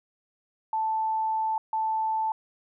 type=tone bursts at uneven times; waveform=sine; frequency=880 Hz; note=A5; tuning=in tune; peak=-24 dBFS; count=2; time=0.73-1.58 / 1.73-2.32 s; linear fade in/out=2 ms; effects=none